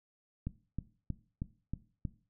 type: click train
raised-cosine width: 5 ms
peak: -23 dBFS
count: 6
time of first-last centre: 0.47-2.052 s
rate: 3.16 Hz
effects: noise-tail reverb RT60 0.4 s tail -17 dB re dry